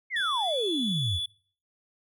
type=exponential sweep; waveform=sine; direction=down; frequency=2217 to 77.78 Hz; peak=-26 dBFS; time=0.1-1.2 s; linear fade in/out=50 ms
type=tone; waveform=triangle; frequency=3437 Hz; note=A7; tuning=41 cents flat; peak=-27 dBFS; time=0.16-1.26 s; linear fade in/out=5 ms
effects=noise-tail reverb RT60 0.5 s tail -23 dB re dry + tanh soft clip ceiling -17 dBFS